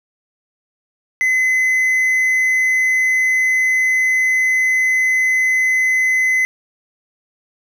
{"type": "tone", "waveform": "triangle", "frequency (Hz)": 2035, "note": "C7", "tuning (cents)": -49, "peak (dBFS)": -11, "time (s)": [1.21, 6.45], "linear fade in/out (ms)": 0, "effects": []}